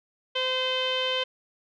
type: tone with low-pass filter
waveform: sawtooth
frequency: 515 Hz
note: C5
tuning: 28 cents flat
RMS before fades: -27 dBFS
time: 0.35-1.24 s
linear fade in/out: 10 ms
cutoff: 3200 Hz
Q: 8.4
effects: none